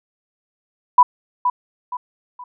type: tone with echo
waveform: sine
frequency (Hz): 989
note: B5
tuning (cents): +2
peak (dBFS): -5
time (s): 0.98-1.03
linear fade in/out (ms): 5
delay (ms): 470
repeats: 3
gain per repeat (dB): -9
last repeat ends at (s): 2.44
effects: none